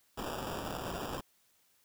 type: noise with sample-and-hold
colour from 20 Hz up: white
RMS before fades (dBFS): -39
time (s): 0.17-1.21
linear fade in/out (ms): 10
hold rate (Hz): 2100
effects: white hiss -70 dBFS RMS until 1.84 s